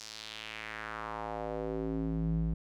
square tone with band-pass filter sweep, 54.7 Hz, A1, 9 cents flat, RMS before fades -36 dBFS, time 0-2.54 s, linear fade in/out 5 ms, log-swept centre 5700 to 120 Hz, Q 2.2, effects none

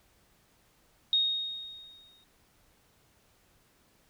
sine tone with exponential decay, 3729 Hz, A#7, in tune, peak -21 dBFS, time 1.13-2.24 s, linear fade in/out 1 ms, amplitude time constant 240 ms, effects pink hiss -66 dBFS RMS until 4.09 s

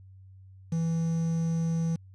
triangle tone with quantisation, 164.81 Hz, E3, in tune, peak -23 dBFS, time 0.72-1.96 s, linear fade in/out 5 ms, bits 8, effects added 95 Hz sine -48 dBFS peak until 2.14 s + resampled to 24000 Hz

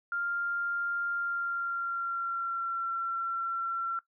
sine tone with pitch glide, 1396.9 to 1357.9 Hz, F6 to F6, 0 to -49 cents, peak -29 dBFS, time 0.12-3.99 s, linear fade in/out 2 ms, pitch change -49 cents, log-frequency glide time 1.12-2.85 s, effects noise-tail reverb RT60 0.1 s tail -17 dB re dry

